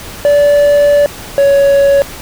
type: tone pair in turn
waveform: triangle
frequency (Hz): 579 / 558.9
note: D5 / C#5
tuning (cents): -25 / +14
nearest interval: minor second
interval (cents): 61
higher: first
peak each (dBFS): -3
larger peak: neither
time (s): 0.25-1.06 / 1.38-2.02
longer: first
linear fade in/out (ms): 0
effects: pink hiss -28 dBFS RMS until 2.21 s